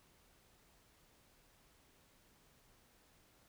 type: silence
effects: pink hiss -69 dBFS RMS until 3.48 s